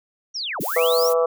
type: linear two-way sweep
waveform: sine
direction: down then up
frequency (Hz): 5920 to 116.54 to 5920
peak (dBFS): -25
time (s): 0.34-1.1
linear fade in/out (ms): 20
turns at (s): 0.61
type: noise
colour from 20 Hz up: violet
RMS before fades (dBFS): -29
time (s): 0.6-1.14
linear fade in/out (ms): 20
type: harmonic tone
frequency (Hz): 164.81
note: E3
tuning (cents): 0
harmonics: 3 / 4 / 5 / 6 / 7 / 8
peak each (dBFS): -17 / -24 / -33 / -35 / -26 / -33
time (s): 0.76-1.26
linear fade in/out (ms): 5
effects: none